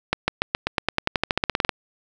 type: accelerating click train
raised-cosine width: 0.3 ms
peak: -3 dBFS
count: 19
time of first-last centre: 0.13-1.693 s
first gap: 150 ms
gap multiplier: 0.93
effects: none